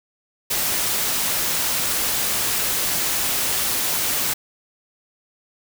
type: noise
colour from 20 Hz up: white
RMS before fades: -22 dBFS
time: 0.5-4.34 s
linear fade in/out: 10 ms
effects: none